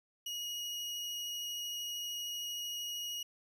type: tone with vibrato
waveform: 30% pulse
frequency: 2891 Hz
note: F#7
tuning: 41 cents flat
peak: -35 dBFS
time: 0.26-3.23 s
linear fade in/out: 5 ms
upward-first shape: sine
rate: 13 Hz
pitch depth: 9 cents each way
effects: none